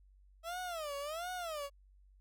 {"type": "tone with vibrato", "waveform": "30% pulse", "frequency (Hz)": 642, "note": "E5", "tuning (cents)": -46, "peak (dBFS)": -36, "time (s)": [0.43, 1.7], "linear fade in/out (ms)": 50, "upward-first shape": "sine", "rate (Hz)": 1.4, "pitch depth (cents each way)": 230, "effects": ["added 48 Hz sine -60 dBFS peak until 2.2 s"]}